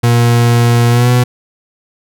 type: tone with pitch glide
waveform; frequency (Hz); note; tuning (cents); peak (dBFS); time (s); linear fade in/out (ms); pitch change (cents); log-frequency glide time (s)
40% pulse; 118.8 to 123.56; A#2 to B2; +33 to +1; -6; 0.03-1.24; 10; +68; 0.9-1.1
effects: none